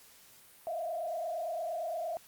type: tone with frequency modulation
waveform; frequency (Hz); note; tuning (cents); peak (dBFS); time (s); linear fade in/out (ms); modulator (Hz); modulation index
sine; 669; E5; +25; -33; 0.67-2.17; 0; 28.7; 1.5
effects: white hiss -58 dBFS RMS until 2.27 s + Opus 48 kbps